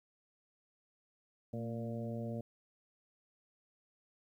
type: harmonic tone with a mistuned harmonic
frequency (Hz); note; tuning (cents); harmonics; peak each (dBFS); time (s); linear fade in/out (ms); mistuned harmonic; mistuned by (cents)
116.54; A#2; 0; 1 / 2 / 3 / 4 / 5 / 6; -41 / -41 / -52 / -47 / -46 / -54; 1.53-2.41; 5; 2; -36
effects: 12-bit